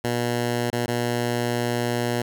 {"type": "tone with dropouts", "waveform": "10% pulse", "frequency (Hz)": 120, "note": "B2", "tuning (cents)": -49, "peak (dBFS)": -14, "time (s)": [0.04, 2.22], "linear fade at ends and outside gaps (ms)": 5, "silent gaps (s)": [[0.703, 0.728], [0.861, 0.88]], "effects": ["9-bit"]}